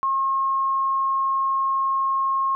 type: tone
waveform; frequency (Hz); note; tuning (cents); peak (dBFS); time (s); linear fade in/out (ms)
sine; 1078; C#6; -49; -19; 0.03-2.55; 0
effects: none